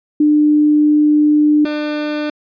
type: tone pair in turn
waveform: sine / 30% pulse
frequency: 299.5 / 299.5 Hz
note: D4 / D4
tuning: +34 / +34 cents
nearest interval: unison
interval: 0 cents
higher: neither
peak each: -8 / -15 dBFS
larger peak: first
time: 0.2-1.65 / 1.65-2.3 s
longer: first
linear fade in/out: 5 ms
effects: resampled to 11025 Hz